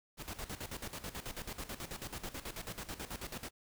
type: noise with tremolo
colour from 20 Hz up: pink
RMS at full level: -42 dBFS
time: 0.17-3.51 s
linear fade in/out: 50 ms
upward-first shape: square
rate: 9.2 Hz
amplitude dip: 75%
effects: none